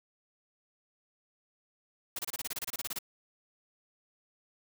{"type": "noise bursts", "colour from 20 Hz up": "white", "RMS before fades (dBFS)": -36, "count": 15, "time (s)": [2.16, 2.988], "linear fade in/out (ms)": 5, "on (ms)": 30, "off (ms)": 27, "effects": []}